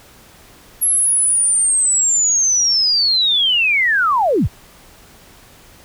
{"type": "linear sweep", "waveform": "sine", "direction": "down", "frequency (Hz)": [11320, 31.23], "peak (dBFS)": -12, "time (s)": [0.81, 4.48], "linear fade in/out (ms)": 20, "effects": ["pink hiss -45 dBFS RMS until 5.84 s"]}